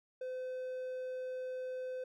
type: tone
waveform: triangle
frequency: 511 Hz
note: C5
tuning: 41 cents flat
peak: -36 dBFS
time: 0.21-2.04 s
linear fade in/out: 5 ms
effects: none